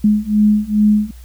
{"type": "beating tone pair", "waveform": "sine", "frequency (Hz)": [209.3, 211.7], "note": ["G#3", "G#3"], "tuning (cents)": [14, 33], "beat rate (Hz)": 2.4, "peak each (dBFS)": [-14, -13], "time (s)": [0.04, 1.11], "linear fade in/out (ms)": 5, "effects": ["added 60 Hz sine -34 dBFS peak until 1.24 s", "white hiss -49 dBFS RMS until 1.24 s"]}